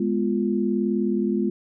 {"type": "chord", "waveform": "sine", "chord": "F diminished", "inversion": "first", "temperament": "equal", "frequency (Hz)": [207.7, 246.9, 349.2], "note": ["Ab3", "Cb4", "F4"], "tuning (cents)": [0, 0, 0], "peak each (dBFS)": [-23, -26, -25], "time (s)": [0, 1.5], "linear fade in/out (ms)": 5, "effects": []}